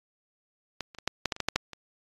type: clicks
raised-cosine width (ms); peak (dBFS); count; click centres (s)
0.2; -15 / -29 / -23 / -9 / -8 / -11 / -25 / -11 / -7 / -6 / -23; 11; 0.807 / 0.948 / 0.986 / 1.076 / 1.257 / 1.322 / 1.364 / 1.403 / 1.486 / 1.56 / 1.733
effects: AAC 32 kbps